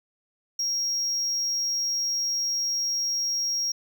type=tone; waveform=triangle; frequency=5600 Hz; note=F8; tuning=4 cents sharp; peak=-23 dBFS; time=0.59-3.72 s; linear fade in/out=5 ms; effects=none